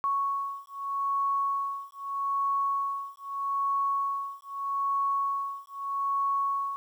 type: beating tone pair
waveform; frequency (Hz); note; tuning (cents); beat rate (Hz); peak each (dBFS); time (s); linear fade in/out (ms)
sine; 1108.7 / 1109.5; C#6 / C#6; 0 / +1; 0.8; -30 / -30; 0.04-6.76; 0
effects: 10-bit